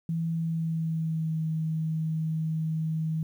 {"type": "tone with pitch glide", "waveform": "sine", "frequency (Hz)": [164.81, 159.01], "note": ["E3", "D#3"], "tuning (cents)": [0, 38], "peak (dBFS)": -26, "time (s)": [0.09, 3.23], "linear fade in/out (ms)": 2, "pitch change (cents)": -62, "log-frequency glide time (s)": [0.29, 1.41], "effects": ["10-bit"]}